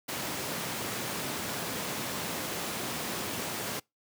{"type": "high-pass noise", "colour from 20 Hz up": "pink", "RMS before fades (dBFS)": -35, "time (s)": [0.08, 3.8], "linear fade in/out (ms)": 10, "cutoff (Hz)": 140, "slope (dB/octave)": 12, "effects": ["noise-tail reverb RT60 0.2 s tail -26 dB re dry", "high-pass 80 Hz 12 dB/octave"]}